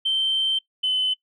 sine tone pair in turn, 3115 / 3033 Hz, G7 / F#7, -12 / +42 cents, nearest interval unison, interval 46 cents, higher first, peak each -18 dBFS, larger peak neither, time 0.05-0.59 / 0.83-1.14 s, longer first, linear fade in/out 10 ms, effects noise-tail reverb RT60 0.1 s tail -20 dB re dry + tanh soft clip ceiling -15 dBFS

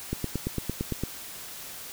click train, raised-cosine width 3 ms, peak -15 dBFS, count 9, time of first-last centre 0.13-1.036 s, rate 8.83 Hz, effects white hiss -41 dBFS RMS until 1.92 s

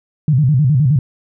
sine tone with vibrato, 138.59 Hz, C#3, in tune, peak -9 dBFS, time 0.28-0.99 s, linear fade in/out 2 ms, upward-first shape square, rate 9.6 Hz, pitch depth 170 cents each way, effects none

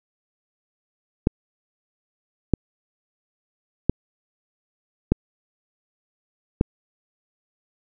clicks, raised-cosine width 3 ms, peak -3 dBFS, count 5, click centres 1.271 / 2.537 / 3.896 / 5.12 / 6.611 s, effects none

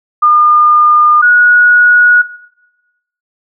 sine tone pair in turn, 1211 / 1456.4 Hz, D#6 / F#6, -47 / -28 cents, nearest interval minor third, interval 319 cents, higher second, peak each -4 dBFS, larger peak neither, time 0.22-1.22 / 1.22-2.22 s, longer neither, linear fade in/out 10 ms, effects noise-tail reverb RT60 1.0 s tail -18 dB re dry

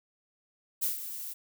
violet noise with ADSR envelope, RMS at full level -28 dBFS, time 0.81-1.34 s, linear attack 24 ms, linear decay 130 ms, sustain -11 dB, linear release 18 ms, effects none

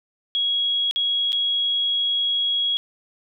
sine tone with dropouts, 3317 Hz, G#7, 3 cents flat, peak -19 dBFS, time 0.35-2.77 s, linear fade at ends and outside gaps 0 ms, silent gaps 0.911-0.96 / 1.321-1.329 s, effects none

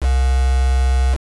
sine tone with quantisation, 64.8 Hz, C2, 16 cents flat, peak -12 dBFS, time 0-1.18 s, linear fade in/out 50 ms, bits 4, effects resampled to 24000 Hz

